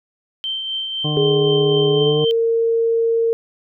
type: tone with tremolo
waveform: sine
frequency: 3121 Hz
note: G7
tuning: 8 cents flat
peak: -20 dBFS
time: 0.44-2.31 s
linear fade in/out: 0 ms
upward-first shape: triangle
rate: 3.9 Hz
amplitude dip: 40%
type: harmonic tone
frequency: 150.7 Hz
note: D3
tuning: 45 cents sharp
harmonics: 1 / 2 / 3 / 4 / 5 / 7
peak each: -20 / -26 / -29 / -33 / -32 / -35 dBFS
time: 1.04-2.25 s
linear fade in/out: 10 ms
type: tone with pitch glide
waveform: sine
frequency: 415.3 to 458.2 Hz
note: G#4 to A#4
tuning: 0 to -30 cents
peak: -14 dBFS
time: 1.17-3.33 s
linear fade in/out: 0 ms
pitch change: +170 cents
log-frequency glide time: 1.89-2.22 s
effects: none